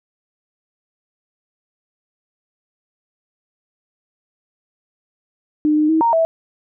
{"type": "tone with pitch steps", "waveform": "sine", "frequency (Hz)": [302.7, 304.8, 319.4, 928, 654], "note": ["D#4", "D#4", "D#4", "A#5", "E5"], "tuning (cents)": [-48, -36, 45, -8, -14], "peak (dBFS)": -12, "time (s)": [5.65, 6.25], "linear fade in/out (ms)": 0, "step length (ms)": 120, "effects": []}